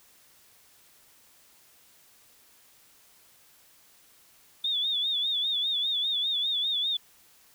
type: tone with vibrato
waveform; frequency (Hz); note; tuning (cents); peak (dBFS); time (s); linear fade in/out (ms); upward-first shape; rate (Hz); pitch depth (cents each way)
sine; 3551; A7; +15; -25; 4.64-6.97; 5; sine; 5; 89
effects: white hiss -59 dBFS RMS until 7.54 s